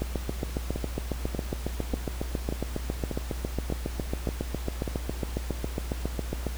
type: two click trains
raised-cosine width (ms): 2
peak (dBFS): -17 / -15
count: 8 / 48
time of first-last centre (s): 0.76-4.878 / 0.02-6.467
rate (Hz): 1.7 / 7.29
effects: added 60 Hz sine -32 dBFS peak until 6.57 s + pink hiss -43 dBFS RMS until 6.57 s